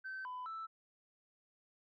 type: tone with pitch steps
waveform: sine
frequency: 1541 / 1002 / 1321 Hz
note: G6 / B5 / E6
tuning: -30 / +25 / +3 cents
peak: -40 dBFS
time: 0.04-0.67 s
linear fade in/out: 20 ms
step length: 210 ms
effects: tanh soft clip ceiling -39 dBFS